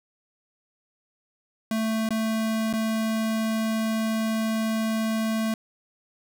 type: tone with dropouts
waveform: square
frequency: 221.4 Hz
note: A3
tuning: 11 cents sharp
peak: -24 dBFS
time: 1.71-5.54 s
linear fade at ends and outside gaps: 2 ms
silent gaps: 2.09-2.106 / 2.729-2.736 s
effects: none